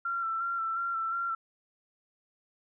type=tone with vibrato; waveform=sine; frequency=1355 Hz; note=E6; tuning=47 cents sharp; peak=-29 dBFS; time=0.05-1.35 s; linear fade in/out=5 ms; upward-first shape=square; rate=2.8 Hz; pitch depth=26 cents each way; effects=none